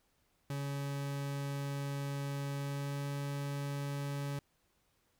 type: tone with pitch glide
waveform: 40% pulse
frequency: 140.5 to 141.56 Hz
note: C#3 to C#3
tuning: +24 to +37 cents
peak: -35 dBFS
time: 0.5-4.39 s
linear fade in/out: 2 ms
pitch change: +13 cents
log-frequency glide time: 2.57-3.06 s
effects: pink hiss -75 dBFS RMS until 5.19 s